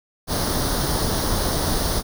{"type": "noise with comb filter", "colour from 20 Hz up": "pink", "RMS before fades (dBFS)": -22, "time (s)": [0.27, 2.03], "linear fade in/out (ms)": 50, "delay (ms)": 0.2, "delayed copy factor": 0.7, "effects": []}